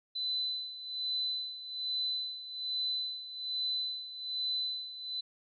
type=tone with tremolo; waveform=sine; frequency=4014 Hz; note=B7; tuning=27 cents sharp; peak=-30 dBFS; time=0.15-5.21 s; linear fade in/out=10 ms; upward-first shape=sine; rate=1.2 Hz; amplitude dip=75%; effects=none